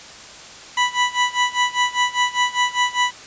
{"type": "tone with tremolo", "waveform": "20% pulse", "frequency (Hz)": 986, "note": "B5", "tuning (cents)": -3, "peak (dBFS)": -9, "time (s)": [0.77, 3.11], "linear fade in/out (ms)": 5, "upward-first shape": "sine", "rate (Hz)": 5, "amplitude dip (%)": 90, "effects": ["white hiss -39 dBFS RMS until 3.26 s", "resampled to 16000 Hz"]}